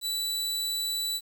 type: tone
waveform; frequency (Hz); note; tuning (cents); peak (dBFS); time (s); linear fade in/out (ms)
sawtooth; 3956; B7; +2; -25; 0.01-1.21; 50
effects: 9-bit